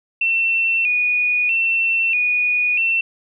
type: tone with vibrato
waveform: sine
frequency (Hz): 2576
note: E7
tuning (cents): -41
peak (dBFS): -15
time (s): 0.21-3.01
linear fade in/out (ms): 5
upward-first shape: square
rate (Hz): 0.78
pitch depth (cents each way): 78
effects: none